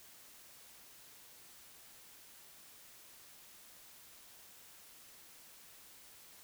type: silence
effects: white hiss -58 dBFS RMS until 6.43 s